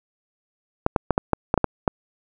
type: clicks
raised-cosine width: 1 ms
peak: -3 dBFS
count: 9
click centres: 0.864 / 0.962 / 1.107 / 1.179 / 1.333 / 1.541 / 1.577 / 1.643 / 1.878 s
effects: none